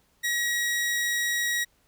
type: tone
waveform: sawtooth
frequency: 1906 Hz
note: A#6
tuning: 38 cents sharp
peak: -21 dBFS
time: 0.23-1.65 s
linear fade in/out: 20 ms
effects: pink hiss -66 dBFS RMS until 1.87 s